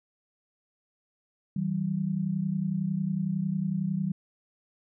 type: tone pair together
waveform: sine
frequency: 160.31 / 191.3 Hz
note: E3 / G3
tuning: -48 / -42 cents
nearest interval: minor third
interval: 306 cents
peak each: -30 / -28 dBFS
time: 1.56-4.12 s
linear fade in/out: 5 ms
effects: none